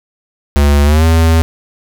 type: tone with pitch glide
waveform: square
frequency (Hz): 71.9 to 81.64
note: D2 to E2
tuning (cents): -36 to -16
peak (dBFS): -7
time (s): 0.56-1.42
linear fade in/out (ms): 0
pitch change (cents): +220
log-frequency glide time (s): 0.84-1.05
effects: none